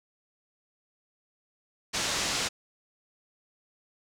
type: low-pass noise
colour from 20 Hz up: white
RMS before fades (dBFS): -30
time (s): 1.93-2.49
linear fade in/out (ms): 20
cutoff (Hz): 7100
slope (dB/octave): 24
effects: none